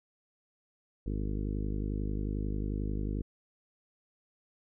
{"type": "harmonic tone", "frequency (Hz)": 51.2, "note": "G#1", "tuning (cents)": -24, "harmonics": [1, 2, 3, 4, 5, 6, 7, 8, 9], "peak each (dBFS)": [-33, -38, -42, -41, -42, -43, -47, -49, -50], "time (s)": [1.06, 3.22], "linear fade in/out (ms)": 5, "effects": []}